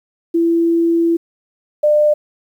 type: tone pair in turn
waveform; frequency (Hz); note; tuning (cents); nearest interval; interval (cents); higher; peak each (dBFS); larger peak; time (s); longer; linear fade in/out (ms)
sine; 335.2 / 598.9; E4 / D5; +29 / +34; minor seventh; 1005; second; -11 / -9; second; 0.34-1.17 / 1.83-2.14; first; 10
effects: 8-bit